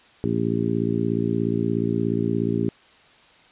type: harmonic tone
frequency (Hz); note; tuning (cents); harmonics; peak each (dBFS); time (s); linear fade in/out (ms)
56.9; A#1; -41; 2 / 3 / 4 / 5 / 6 / 7; -28 / -27 / -26 / -28 / -28 / -28; 0.24-2.69; 0
effects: white hiss -53 dBFS RMS until 3.51 s + resampled to 8000 Hz